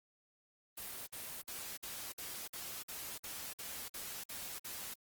white noise bursts, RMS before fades -45 dBFS, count 12, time 0.77-4.942 s, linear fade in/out 10 ms, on 300 ms, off 52 ms, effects Opus 24 kbps

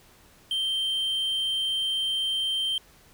triangle tone, 3136 Hz, G7, in tune, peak -23 dBFS, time 0.51-2.78 s, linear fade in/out 2 ms, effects pink hiss -56 dBFS RMS until 3.13 s

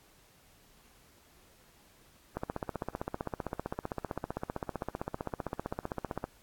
click train, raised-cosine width 1 ms, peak -19 dBFS, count 61, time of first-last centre 2.37-6.241 s, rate 15.5 Hz, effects pink hiss -62 dBFS RMS until 6.42 s + AAC 64 kbps

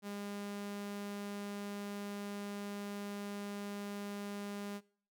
sawtooth tone, 203 Hz, G#3, 39 cents flat, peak -37 dBFS, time 0.02-4.81 s, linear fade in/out 50 ms, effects noise-tail reverb RT60 0.5 s tail -22 dB re dry

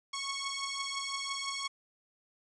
10% pulse beating tone pair, 1100 / 1105.9 Hz, C#6 / C#6, -14 / -4 cents, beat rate 5.9 Hz, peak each -29 dBFS, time 0.13-1.68 s, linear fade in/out 10 ms, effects resampled to 24000 Hz

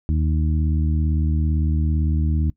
harmonic tone, 77.78 Hz, D#2, in tune, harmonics 1 / 2 / 3 / 4, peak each -18 / -25 / -29 / -32 dBFS, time 0.09-2.5 s, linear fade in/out 0 ms, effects noise-tail reverb RT60 0.1 s tail -21 dB re dry

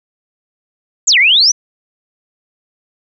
sine exponential two-way sweep, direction down then up, 7840 to 1908 to 6150 Hz, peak -6 dBFS, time 1.07-1.52 s, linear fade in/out 10 ms, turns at 1.18 s, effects none

